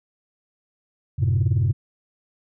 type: chord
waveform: sine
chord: F# diminished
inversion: none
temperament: equal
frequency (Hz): 92.5 / 110 / 130.81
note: F#2 / A2 / C3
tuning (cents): 0 / 0 / 0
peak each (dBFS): -20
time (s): 1.18-1.73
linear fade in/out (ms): 20
effects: tanh soft clip ceiling -13 dBFS